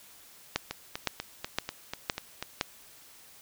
two click trains, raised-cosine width 0.2 ms, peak -16 / -9 dBFS, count 8 / 5, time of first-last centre 0.71-2.426 / 0.56-2.611 s, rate 4.08 / 1.95 Hz, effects white hiss -54 dBFS RMS until 3.41 s

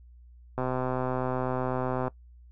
click train, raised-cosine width 1 ms, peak -16 dBFS, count 193, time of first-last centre 0.58-2.08 s, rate 128 Hz, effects noise-tail reverb RT60 0.1 s tail -20 dB re dry + added 60 Hz sine -49 dBFS peak until 2.51 s

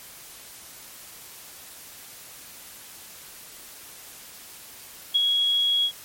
sine tone with ADSR envelope, 3322 Hz, G#7, in tune, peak -15 dBFS, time 5.14-5.92 s, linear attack 18 ms, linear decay 18 ms, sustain -4 dB, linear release 72 ms, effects white hiss -44 dBFS RMS until 6.04 s + MP3 64 kbps

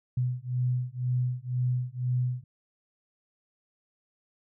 sine beating tone pair, 124.1 / 126.1 Hz, B2 / B2, +9 / +36 cents, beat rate 2 Hz, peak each -29 dBFS, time 0.17-2.44 s, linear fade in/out 5 ms, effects none

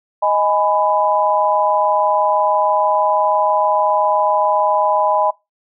sine chord, G# minor, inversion second, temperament just, 623 / 830.6 / 996.7 Hz, D#5 / G#5 / B5, +2 / 0 / +16 cents, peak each -17 dBFS, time 0.22-5.31 s, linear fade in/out 10 ms, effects noise-tail reverb RT60 0.2 s tail -21 dB re dry

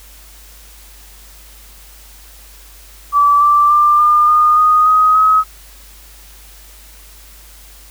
sine tone with pitch steps, 1156 / 1172.1 / 1188.5 / 1205.1 / 1221.9 / 1239 / 1256.3 / 1273.8 Hz, D6 / D6 / D6 / D6 / D#6 / D#6 / D#6 / D#6, -28 / -4 / +20 / +44 / -32 / -8 / +16 / +40 cents, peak -7 dBFS, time 3.12-5.44 s, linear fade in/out 50 ms, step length 290 ms, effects added 50 Hz sine -40 dBFS peak until 7.9 s + white hiss -42 dBFS RMS until 7.9 s

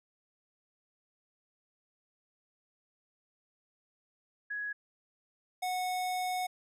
sine / square tone pair in turn, 1672 / 733.7 Hz, G#6 / F#5, +11 / -15 cents, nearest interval octave + major second, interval 1426 cents, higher first, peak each -34 / -32 dBFS, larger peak second, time 4.5-4.73 / 5.62-6.47 s, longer second, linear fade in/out 10 ms, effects resampled to 32000 Hz

